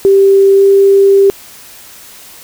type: tone with pitch glide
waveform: sine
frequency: 392 to 394.3 Hz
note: G4 to G4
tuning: 0 to +10 cents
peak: -3 dBFS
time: 0.05-1.3 s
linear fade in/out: 0 ms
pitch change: +10 cents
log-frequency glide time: 0.55-0.63 s
effects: white hiss -35 dBFS RMS until 2.43 s